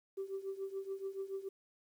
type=tone with tremolo; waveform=sine; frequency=388.7 Hz; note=G4; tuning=15 cents flat; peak=-34 dBFS; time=0.17-1.49 s; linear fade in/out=10 ms; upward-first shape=triangle; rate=7 Hz; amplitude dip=90%; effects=tanh soft clip ceiling -33 dBFS + 11-bit